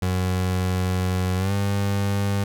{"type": "tone with pitch glide", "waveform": "30% pulse", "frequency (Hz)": [92.1, 99.86], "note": ["F#2", "G2"], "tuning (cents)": [-7, 33], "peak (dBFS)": -18, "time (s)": [0.02, 2.44], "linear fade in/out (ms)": 5, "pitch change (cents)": 140, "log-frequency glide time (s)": [1.37, 1.53], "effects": []}